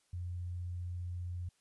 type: tone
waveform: sine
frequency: 88.5 Hz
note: F2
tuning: 23 cents sharp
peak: -37 dBFS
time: 0.13-1.49 s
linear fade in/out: 5 ms
effects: white hiss -74 dBFS RMS until 1.6 s + resampled to 24000 Hz